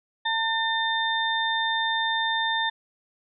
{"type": "harmonic tone", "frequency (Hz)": 900, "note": "A5", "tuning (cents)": 39, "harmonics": [1, 2, 4], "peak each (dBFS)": [-27, -27, -27], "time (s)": [0.25, 2.7], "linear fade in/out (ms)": 10, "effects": []}